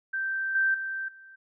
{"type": "tone with level steps", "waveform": "sine", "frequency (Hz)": 1563, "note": "G6", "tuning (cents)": -6, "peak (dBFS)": [-27, -21, -30, -47], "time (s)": [0.13, 1.36], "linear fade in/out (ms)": 10, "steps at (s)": [0.55, 0.74, 1.08], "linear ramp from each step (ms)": 5, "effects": []}